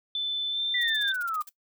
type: tone with pitch glide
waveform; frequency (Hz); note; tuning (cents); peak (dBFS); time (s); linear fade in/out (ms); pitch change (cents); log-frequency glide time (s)
sine; 3520 to 3567; A7 to A7; 0 to +23; -26; 0.15-1.12; 2; +23; 0.5-0.6
type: linear sweep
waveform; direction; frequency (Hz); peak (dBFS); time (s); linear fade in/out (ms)
sine; down; 2000 to 1196; -27; 0.74-1.42; 5
type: noise bursts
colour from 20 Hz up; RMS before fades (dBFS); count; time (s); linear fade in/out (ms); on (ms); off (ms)
blue; -43; 11; 0.81-1.493; 5; 23; 43
effects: noise-tail reverb RT60 0.1 s tail -17 dB re dry